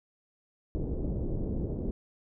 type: low-pass noise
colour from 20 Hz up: pink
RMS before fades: -32 dBFS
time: 0.75-1.91 s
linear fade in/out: 0 ms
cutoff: 450 Hz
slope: 24 dB/octave
effects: none